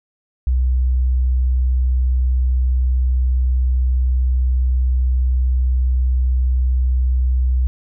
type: tone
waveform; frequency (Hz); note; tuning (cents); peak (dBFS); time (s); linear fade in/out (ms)
sine; 63.2; B1; +41; -13; 0.47-7.67; 0
effects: none